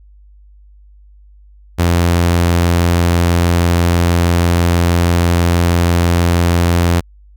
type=tone; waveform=sawtooth; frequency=86.2 Hz; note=F2; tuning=22 cents flat; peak=-6 dBFS; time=1.78-7.01 s; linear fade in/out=20 ms; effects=added 50 Hz sine -40 dBFS peak until 7.36 s